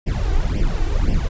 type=noise with flanger; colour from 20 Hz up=brown; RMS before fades=-18 dBFS; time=0.06-1.29 s; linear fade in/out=20 ms; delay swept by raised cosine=0.37 to 2.67 ms; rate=1.9 Hz; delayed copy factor=+0.9; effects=resampled to 16000 Hz